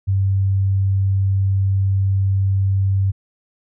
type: tone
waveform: sine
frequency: 97.1 Hz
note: G2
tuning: 16 cents flat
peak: -14 dBFS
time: 0.07-3.12 s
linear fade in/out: 20 ms
effects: none